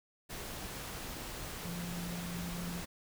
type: tone in noise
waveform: sine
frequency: 173.9 Hz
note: F3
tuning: 7 cents flat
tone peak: -39 dBFS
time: 1.64-2.82 s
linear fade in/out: 20 ms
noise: pink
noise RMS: -43 dBFS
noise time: 0.29-2.86 s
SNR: +1 dB
effects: none